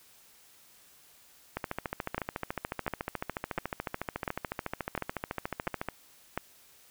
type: two click trains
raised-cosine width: 0.5 ms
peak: -15 / -17 dBFS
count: 7 / 61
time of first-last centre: 2.18-6.376 / 1.57-5.887 s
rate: 1.43 / 13.9 Hz
effects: white hiss -59 dBFS RMS until 6.9 s